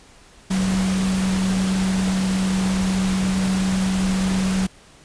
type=tone in noise; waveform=sine; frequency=189 Hz; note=F#3; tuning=37 cents sharp; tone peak=-18 dBFS; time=0.5-4.67 s; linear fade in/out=10 ms; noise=pink; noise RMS=-28 dBFS; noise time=0.5-4.67 s; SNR=+7 dB; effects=pink hiss -49 dBFS RMS until 5.04 s + resampled to 22050 Hz